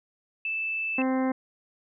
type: tone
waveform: sine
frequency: 2637 Hz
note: E7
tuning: in tune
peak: -27 dBFS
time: 0.45-1.02 s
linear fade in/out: 2 ms
type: harmonic tone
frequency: 260.8 Hz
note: C4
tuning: 5 cents flat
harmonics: 1 / 2 / 3 / 4 / 5 / 6 / 7 / 8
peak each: -24 / -31 / -34 / -37 / -45 / -44 / -44 / -43 dBFS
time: 0.98-1.32 s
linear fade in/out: 5 ms
effects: none